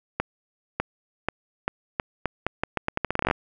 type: accelerating click train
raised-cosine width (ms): 0.5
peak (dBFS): -8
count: 21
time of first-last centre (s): 0.2-3.311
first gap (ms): 600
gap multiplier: 0.81
effects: none